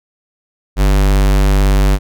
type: tone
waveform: square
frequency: 49.02 Hz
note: G1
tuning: 1 cent sharp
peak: -9 dBFS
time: 0.76-1.99 s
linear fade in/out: 50 ms
effects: none